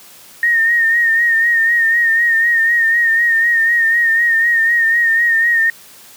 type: tone with vibrato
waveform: sine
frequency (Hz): 1848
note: A#6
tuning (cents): -16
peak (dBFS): -10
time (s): 0.43-5.7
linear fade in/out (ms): 2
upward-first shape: sine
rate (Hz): 4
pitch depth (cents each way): 43
effects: white hiss -41 dBFS RMS until 6.16 s + high-pass 80 Hz 12 dB/octave